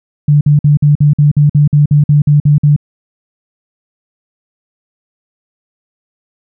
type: tone bursts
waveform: sine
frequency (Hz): 146.9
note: D3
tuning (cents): +1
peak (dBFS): -4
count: 14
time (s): 0.28-2.763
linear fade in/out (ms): 5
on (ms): 130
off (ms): 51
effects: none